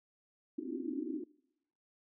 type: band-pass noise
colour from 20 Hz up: pink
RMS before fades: -39 dBFS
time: 0.58-1.24 s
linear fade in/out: 5 ms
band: 250 to 360 Hz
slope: 96 dB/octave
effects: noise-tail reverb RT60 0.9 s tail -24 dB re dry